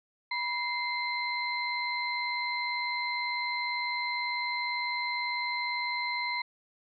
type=tone cluster; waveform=sine; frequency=974 / 2087 / 4091 Hz; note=B5 / C7 / C8; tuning=-24 / -5 / -40 cents; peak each=-34 / -32 / -37 dBFS; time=0.31-6.42 s; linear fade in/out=5 ms; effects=none